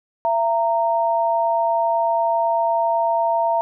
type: tone pair together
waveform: sine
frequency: 673 / 925 Hz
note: E5 / A#5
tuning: +36 / -14 cents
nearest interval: tritone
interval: 550 cents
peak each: -19 dBFS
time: 0.25-3.61 s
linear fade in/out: 0 ms
effects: none